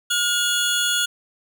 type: tone pair together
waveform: 25% pulse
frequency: 1430 / 3385 Hz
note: F6 / G#7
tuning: +41 / +32 cents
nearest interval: octave + minor third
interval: 1491 cents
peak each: -18 dBFS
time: 0.1-1.06 s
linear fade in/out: 10 ms
effects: none